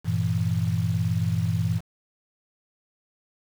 sine chord, E diminished, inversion first, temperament equal, 98 / 116.54 / 164.81 Hz, G2 / Bb2 / E3, 0 / 0 / 0 cents, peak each -26 dBFS, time 0.04-1.81 s, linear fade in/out 50 ms, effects 7-bit

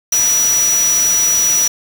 sine tone in noise, 5850 Hz, F#8, 21 cents flat, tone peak -11 dBFS, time 0.12-1.68 s, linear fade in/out 5 ms, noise white, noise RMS -21 dBFS, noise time 0.12-1.68 s, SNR +7 dB, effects none

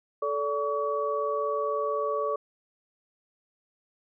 sine tone cluster, 437 / 577 / 1134 Hz, A4 / D5 / C#6, -12 / -31 / +39 cents, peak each -30 dBFS, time 0.22-2.36 s, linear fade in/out 5 ms, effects none

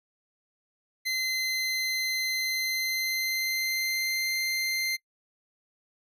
25% pulse tone with pitch glide, 2060 to 2086 Hz, C7 to C7, -28 to -6 cents, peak -23 dBFS, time 1.05-4.97 s, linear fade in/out 20 ms, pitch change +22 cents, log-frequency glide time 2.32-4.36 s, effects noise-tail reverb RT60 0.1 s tail -23 dB re dry

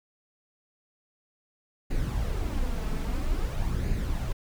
brown noise with flanger, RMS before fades -28 dBFS, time 1.9-4.33 s, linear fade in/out 10 ms, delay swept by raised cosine 0.44 to 4.64 ms, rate 0.5 Hz, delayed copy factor +0.5, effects none

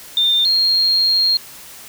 sine tone pair in turn, 3607 / 4231 Hz, A7 / C8, +42 / +19 cents, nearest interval minor third, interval 277 cents, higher second, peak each -12 dBFS, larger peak neither, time 0.17-0.45 / 0.45-1.37 s, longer second, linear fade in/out 2 ms, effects white hiss -38 dBFS RMS until 1.88 s

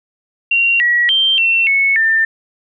sine tone with pitch steps, 2755 / 1921 / 3150 / 2703 / 2203 / 1793 Hz, F7 / B6 / G7 / E7 / C#7 / A6, -24 / -48 / +8 / +43 / -11 / +32 cents, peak -10 dBFS, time 0.51-2.25 s, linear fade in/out 5 ms, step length 290 ms, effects none

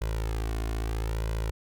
sawtooth tone with flanger, 54.9 Hz, A1, 3 cents flat, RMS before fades -30 dBFS, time 0.01-1.51 s, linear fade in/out 10 ms, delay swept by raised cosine 2 to 2.79 ms, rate 0.77 Hz, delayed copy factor +0.8, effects none

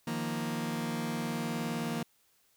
sawtooth chord, Eb suspended second, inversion none, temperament just, 155.56 / 175.01 / 233.3 Hz, Eb3 / F3 / Bb3, 0 / +4 / +2 cents, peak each -34 / -35 / -30 dBFS, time 0.07-2.03 s, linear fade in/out 5 ms, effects white hiss -69 dBFS RMS until 2.56 s

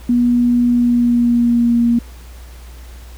sine tone with pitch glide, 242 to 235.8 Hz, B3 to A#3, -35 to +20 cents, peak -10 dBFS, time 0.09-1.99 s, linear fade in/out 5 ms, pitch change -45 cents, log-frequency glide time 0.68-1.78 s, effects added 60 Hz sine -33 dBFS peak until 3.17 s + pink hiss -44 dBFS RMS until 3.17 s

